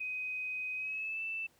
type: tone with pitch glide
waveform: sine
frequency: 2511 to 2651 Hz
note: D#7 to E7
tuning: +15 to +9 cents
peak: -35 dBFS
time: 0-1.47 s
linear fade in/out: 10 ms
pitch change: +94 cents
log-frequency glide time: 0.75-1.22 s
effects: pink hiss -68 dBFS RMS until 1.59 s + high-pass 80 Hz 12 dB/octave